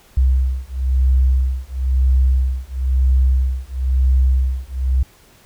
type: beating tone pair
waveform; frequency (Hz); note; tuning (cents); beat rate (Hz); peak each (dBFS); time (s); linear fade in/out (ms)
sine; 64.3 / 65.3; C2 / C2; -30 / -3; 1; -16; 0.17-5.03; 5
effects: pink hiss -50 dBFS RMS until 5.45 s